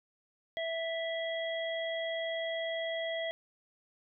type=harmonic tone; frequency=658 Hz; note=E5; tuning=3 cents flat; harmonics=1 / 3 / 5; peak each=-34 / -39 / -41 dBFS; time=0.57-3.31 s; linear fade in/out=0 ms; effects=none